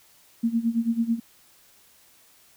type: tone with tremolo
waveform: sine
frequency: 230.5 Hz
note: A#3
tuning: 19 cents flat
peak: -18 dBFS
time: 0.43-1.2 s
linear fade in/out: 10 ms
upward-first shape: sine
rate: 9.1 Hz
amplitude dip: 85%
effects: white hiss -57 dBFS RMS until 2.56 s